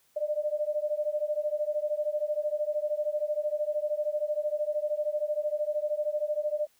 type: beating tone pair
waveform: sine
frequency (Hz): 594 / 607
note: D5 / D#5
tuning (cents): +20 / -43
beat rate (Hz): 13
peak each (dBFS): -30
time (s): 0.16-6.67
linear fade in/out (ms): 10
effects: white hiss -67 dBFS RMS until 6.79 s